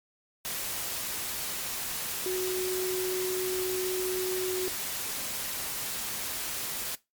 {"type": "tone in noise", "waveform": "sine", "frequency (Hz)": 370, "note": "F#4", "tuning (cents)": 0, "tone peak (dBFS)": -28, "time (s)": [2.26, 4.68], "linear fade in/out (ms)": 0, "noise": "white", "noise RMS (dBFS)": -34, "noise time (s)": [0.45, 6.95], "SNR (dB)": 3, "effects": ["noise-tail reverb RT60 0.2 s tail -19 dB re dry", "MP3 96 kbps"]}